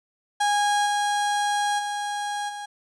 35% pulse tone with level steps, 822 Hz, G#5, 18 cents flat, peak -18 / -20 / -25 / -31 dBFS, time 0.4-2.66 s, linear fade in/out 10 ms, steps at 0.85 / 1.78 / 2.48 s, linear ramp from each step 20 ms, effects resampled to 24000 Hz

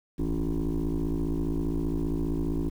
sine tone with frequency modulation, 159.8 Hz, D#3, 47 cents sharp, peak -23 dBFS, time 0.18-2.7 s, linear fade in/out 20 ms, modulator 55.1 Hz, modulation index 3.5, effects tanh soft clip ceiling -24 dBFS + 9-bit

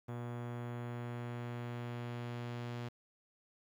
sawtooth tone with low-pass filter sweep, 120 Hz, B2, 49 cents flat, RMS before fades -42 dBFS, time 0.08-2.89 s, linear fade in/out 10 ms, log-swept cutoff 1400 to 4300 Hz, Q 0.86, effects 11-bit

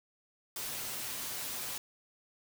white noise with comb filter, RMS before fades -39 dBFS, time 0.56-1.78 s, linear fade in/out 2 ms, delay 7.9 ms, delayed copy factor +0.55, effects none

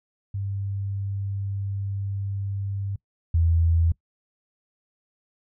sine tone pair in turn, 98.9 / 83.16 Hz, G2 / E2, +16 / +16 cents, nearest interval minor third, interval 300 cents, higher first, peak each -26 / -17 dBFS, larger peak second, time 0.34-2.96 / 3.34-3.92 s, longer first, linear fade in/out 5 ms, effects noise-tail reverb RT60 0.1 s tail -22 dB re dry

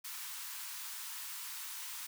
white high-pass noise, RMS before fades -44 dBFS, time 0.04-2.07 s, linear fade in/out 10 ms, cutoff 860 Hz, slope 96 dB/octave, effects none

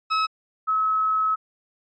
40% pulse / sine tone pair in turn, 1288 / 1288 Hz, E6 / E6, -41 / -41 cents, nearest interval unison, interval 0 cents, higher neither, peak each -19 dBFS, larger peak neither, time 0.1-0.27 / 0.67-1.36 s, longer second, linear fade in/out 20 ms, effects resampled to 16000 Hz

